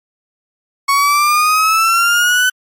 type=exponential sweep; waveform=35% pulse; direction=up; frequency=1106 to 1512 Hz; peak=-8 dBFS; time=0.88-2.5 s; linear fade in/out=10 ms; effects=MP3 64 kbps